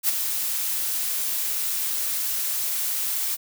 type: noise with ADSR envelope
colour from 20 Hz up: blue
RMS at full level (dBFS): -19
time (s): 0.03-3.37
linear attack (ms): 56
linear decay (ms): 16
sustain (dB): -7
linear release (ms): 30
effects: none